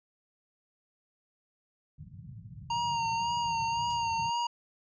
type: low-pass noise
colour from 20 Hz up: white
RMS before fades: -42 dBFS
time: 1.98-4.3 s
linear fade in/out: 10 ms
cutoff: 170 Hz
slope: 48 dB/octave
type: tone with vibrato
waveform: square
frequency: 932.3 Hz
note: A#5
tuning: in tune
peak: -29 dBFS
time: 2.7-4.47 s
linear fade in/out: 5 ms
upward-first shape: sine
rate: 1.9 Hz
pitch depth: 35 cents each way
type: noise with exponential decay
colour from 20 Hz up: violet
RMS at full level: -39 dBFS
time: 3.9-4.09 s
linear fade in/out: 2 ms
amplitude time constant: 40 ms
effects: high-pass 100 Hz 12 dB/octave + resampled to 16000 Hz